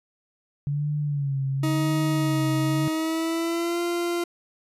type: tone with vibrato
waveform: sine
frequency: 141.8 Hz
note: C#3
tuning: 40 cents sharp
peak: -23 dBFS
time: 0.67-2.88 s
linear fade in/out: 0 ms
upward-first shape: sine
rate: 0.94 Hz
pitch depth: 82 cents each way
type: tone with pitch glide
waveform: 40% pulse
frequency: 315 to 345.5 Hz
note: D#4 to F4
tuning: +21 to -19 cents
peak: -23 dBFS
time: 1.63-4.24 s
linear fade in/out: 5 ms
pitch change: +160 cents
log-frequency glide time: 2.89-3.81 s
effects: resampled to 32000 Hz